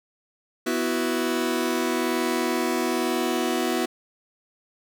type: chord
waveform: sawtooth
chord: B suspended fourth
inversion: none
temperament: just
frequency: 246.9 / 329.3 / 370.4 Hz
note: B3 / E4 / F#4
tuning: 0 / -2 / +2 cents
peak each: -23 dBFS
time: 0.66-3.86 s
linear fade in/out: 10 ms
effects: none